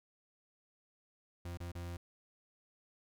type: tone with dropouts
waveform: 40% pulse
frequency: 86.8 Hz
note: F2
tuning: 10 cents flat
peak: -40 dBFS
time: 1.45-1.97 s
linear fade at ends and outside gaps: 5 ms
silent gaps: 1.573-1.602 / 1.718-1.751 s
effects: none